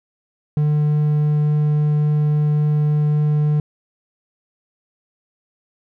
triangle tone, 149.7 Hz, D3, 33 cents sharp, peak -12 dBFS, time 0.57-3.6 s, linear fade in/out 2 ms, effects none

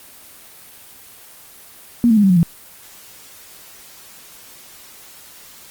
sine tone with pitch steps, 237.6 / 221.7 / 206.8 / 192.99 / 180.07 / 168.01 Hz, A#3 / A3 / G#3 / G3 / F#3 / E3, +33 / +13 / -7 / -27 / -47 / +33 cents, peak -9 dBFS, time 2.04-2.43 s, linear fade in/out 0 ms, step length 65 ms, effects white hiss -42 dBFS RMS until 5.7 s + Opus 24 kbps

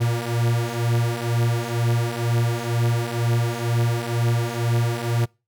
45% pulse beating tone pair, 116.54 / 118.64 Hz, A#2 / A#2, 0 / +31 cents, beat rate 2.1 Hz, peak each -24 / -22 dBFS, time 0-5.26 s, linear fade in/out 20 ms, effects noise-tail reverb RT60 0.3 s tail -26 dB re dry

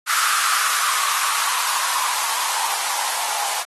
violet noise with band-pass filter sweep, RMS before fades -22 dBFS, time 0.06-3.65 s, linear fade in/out 50 ms, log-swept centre 1300 to 810 Hz, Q 5.4, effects AAC 32 kbps

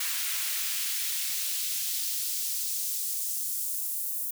white noise with high-pass filter sweep, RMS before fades -31 dBFS, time 0-4.31 s, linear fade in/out 5 ms, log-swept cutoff 1500 to 11000 Hz, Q 0.86, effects none

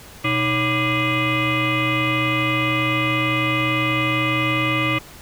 sine tone with frequency modulation, 1185 Hz, D6, 15 cents sharp, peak -17 dBFS, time 0.24-4.99 s, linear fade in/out 10 ms, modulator 436 Hz, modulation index 3.7, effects pink hiss -42 dBFS RMS until 5.21 s

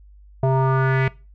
square tone with low-pass filter sweep, 132.5 Hz, C3, 22 cents sharp, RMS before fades -18 dBFS, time 0.43-1.08 s, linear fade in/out 2 ms, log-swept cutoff 730 to 2200 Hz, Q 3.5, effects noise-tail reverb RT60 0.3 s tail -21 dB re dry + added 50 Hz sine -44 dBFS peak until 1.34 s

